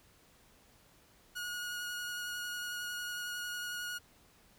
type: tone with vibrato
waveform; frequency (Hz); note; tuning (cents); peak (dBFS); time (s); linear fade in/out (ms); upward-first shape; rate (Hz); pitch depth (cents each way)
sawtooth; 1446; F#6; -40; -34; 1.35-3.99; 20; sine; 11; 12
effects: pink hiss -64 dBFS RMS until 4.58 s